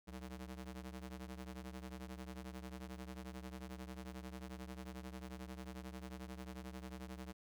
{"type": "ring-modulated tone", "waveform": "sawtooth", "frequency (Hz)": 128.2, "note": "C3", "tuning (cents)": -35, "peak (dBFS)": -40, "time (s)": [0.07, 7.33], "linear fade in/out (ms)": 20, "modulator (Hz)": 58.5, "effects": []}